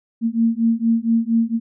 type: beating tone pair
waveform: sine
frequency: 226.7 / 231 Hz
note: A#3 / A#3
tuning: -48 / -16 cents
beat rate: 4.3 Hz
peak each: -18 dBFS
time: 0.21-1.6 s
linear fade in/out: 50 ms
effects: none